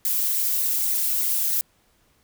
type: noise with flanger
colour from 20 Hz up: violet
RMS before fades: -23 dBFS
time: 0.05-1.61 s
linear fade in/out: 0 ms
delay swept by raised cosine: 0.47 to 5.07 ms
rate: 3.4 Hz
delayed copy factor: +0.95
effects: pink hiss -63 dBFS RMS until 2.23 s